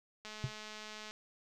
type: click train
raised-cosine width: 0.2 ms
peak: -30 dBFS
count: 185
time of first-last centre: 0.25-1.11 s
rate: 214 Hz
type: tone with exponential decay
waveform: triangle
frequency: 130.81 Hz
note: C3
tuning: in tune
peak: -26 dBFS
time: 0.44-0.53 s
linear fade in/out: 0 ms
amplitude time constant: 18 ms
effects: none